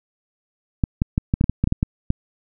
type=clicks; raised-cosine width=5 ms; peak=-5 dBFS; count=12; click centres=0.838 / 1.019 / 1.179 / 1.339 / 1.411 / 1.441 / 1.496 / 1.64 / 1.674 / 1.724 / 1.829 / 2.104 s; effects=none